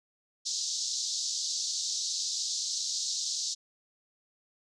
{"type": "band-pass noise", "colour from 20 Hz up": "white", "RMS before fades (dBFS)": -33, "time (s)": [0.45, 3.55], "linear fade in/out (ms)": 20, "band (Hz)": [3900, 6900], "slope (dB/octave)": 48, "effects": []}